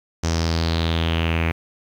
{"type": "tone with low-pass filter sweep", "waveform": "sawtooth", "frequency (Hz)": 82.41, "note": "E2", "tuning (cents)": 0, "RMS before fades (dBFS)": -21, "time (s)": [0.23, 1.52], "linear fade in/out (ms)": 10, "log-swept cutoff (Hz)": [6100, 2300], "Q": 4.6, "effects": ["8-bit"]}